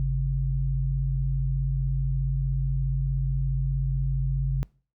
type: tone pair together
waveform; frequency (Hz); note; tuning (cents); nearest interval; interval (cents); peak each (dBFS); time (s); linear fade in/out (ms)
sine; 50.72 / 135.4; G#1 / C#3; -40 / -40; octave + perfect fourth; 1700; -25; 0-4.63; 0
effects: noise-tail reverb RT60 0.4 s tail -24 dB re dry